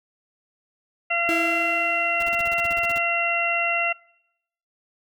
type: harmonic tone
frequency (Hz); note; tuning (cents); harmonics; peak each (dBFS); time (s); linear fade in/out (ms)
684; F5; -36; 1 / 2 / 3 / 4; -27 / -29 / -26 / -23; 1.1-3.93; 10
type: tone with exponential decay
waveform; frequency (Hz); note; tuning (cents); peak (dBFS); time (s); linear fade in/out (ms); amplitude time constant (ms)
35% pulse; 329.7; E4; 0; -21; 1.29-2.86; 0; 340
type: noise bursts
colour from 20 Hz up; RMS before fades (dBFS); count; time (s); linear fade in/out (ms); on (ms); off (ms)
pink; -37; 13; 2.2-2.982; 2; 26; 37
effects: noise-tail reverb RT60 0.8 s tail -24 dB re dry